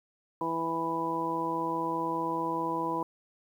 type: harmonic tone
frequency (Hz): 164.81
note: E3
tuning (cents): 0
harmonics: 1 / 2 / 3 / 4 / 5 / 6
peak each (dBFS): -42 / -34 / -37 / -42 / -39 / -31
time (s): 0.41-3.03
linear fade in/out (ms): 2
effects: 10-bit